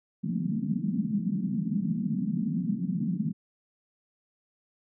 white band-pass noise, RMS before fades -29 dBFS, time 0.23-3.33 s, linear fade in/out 20 ms, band 160 to 230 Hz, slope 48 dB/octave, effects none

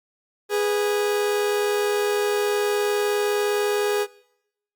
40% pulse tone pair together, 413 / 492.6 Hz, G#4 / B4, -10 / -5 cents, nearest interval minor third, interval 305 cents, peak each -20 / -28 dBFS, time 0.49-4.07 s, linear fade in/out 50 ms, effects noise-tail reverb RT60 0.8 s tail -22 dB re dry + Opus 48 kbps

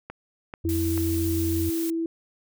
click train, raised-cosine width 0.5 ms, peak -21 dBFS, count 3, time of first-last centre 0.1-0.977 s, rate 2.28 Hz
sine tone with vibrato, 87.31 Hz, F2, in tune, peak -26 dBFS, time 0.64-1.7 s, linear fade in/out 10 ms, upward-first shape sine, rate 6.8 Hz, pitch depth 12 cents each way
sine tone, 329.6 Hz, E4, in tune, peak -24 dBFS, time 0.65-2.06 s, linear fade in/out 2 ms
blue noise, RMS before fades -35 dBFS, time 0.69-1.9 s, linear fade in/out 0 ms
effects none

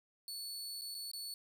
sawtooth tone with dropouts, 4435 Hz, C#8, in tune, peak -39 dBFS, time 0.28-1.34 s, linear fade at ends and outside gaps 1 ms, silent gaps 0.812-0.818 / 0.945-0.949 / 1.115-1.134 s, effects none

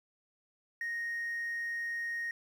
triangle tone, 1864.7 Hz, A#6, in tune, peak -31 dBFS, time 0.81-2.31 s, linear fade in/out 2 ms, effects tanh soft clip ceiling -29 dBFS + 11-bit

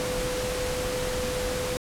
sine tone in noise, 502 Hz, B4, 28 cents sharp, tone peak -29 dBFS, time 0-1.77 s, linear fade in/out 0 ms, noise pink, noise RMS -31 dBFS, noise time 0-1.77 s, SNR -1 dB, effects low-pass 11000 Hz 12 dB/octave

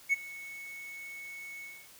triangle tone with ADSR envelope, 2209 Hz, C#7, 7 cents flat, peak -19 dBFS, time 0.09-1.89 s, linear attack 39 ms, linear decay 19 ms, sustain -21 dB, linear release 260 ms, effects tanh soft clip ceiling -16 dBFS + white hiss -55 dBFS RMS until 1.99 s

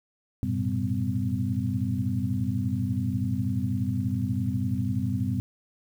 sine tone cluster, 95.3 / 111.8 / 123.9 / 196.1 / 253 Hz, G2 / A2 / B2 / G3 / B3, -48 / +28 / +6 / +1 / +42 cents, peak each -31 dBFS, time 0.43-5.4 s, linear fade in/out 0 ms, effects 9-bit

